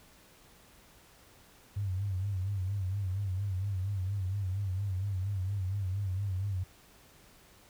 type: tone with vibrato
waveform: sine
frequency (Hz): 96.6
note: G2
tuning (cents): -25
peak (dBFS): -30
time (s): 1.76-6.64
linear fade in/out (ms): 10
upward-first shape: sine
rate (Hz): 4.3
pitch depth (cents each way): 95
effects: pink hiss -59 dBFS RMS until 7.69 s